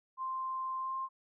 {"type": "tone with pitch glide", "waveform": "sine", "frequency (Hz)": [1046.5, 1056.8], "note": ["C6", "C6"], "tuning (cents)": [0, 17], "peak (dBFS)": -34, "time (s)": [0.17, 1.09], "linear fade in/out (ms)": 50, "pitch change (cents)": 17, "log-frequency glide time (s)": [0.8, 0.95], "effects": []}